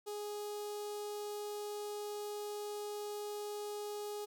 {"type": "tone with notch filter", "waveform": "sawtooth", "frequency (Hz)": 415.3, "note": "G#4", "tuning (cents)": 0, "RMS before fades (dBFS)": -42, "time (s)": [0.06, 4.26], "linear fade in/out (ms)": 20, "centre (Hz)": 1900, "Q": 0.69, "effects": []}